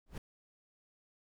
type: noise with exponential growth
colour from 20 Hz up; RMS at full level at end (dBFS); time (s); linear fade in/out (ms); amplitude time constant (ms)
brown; -33; 0.06-0.18; 5; 24
effects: none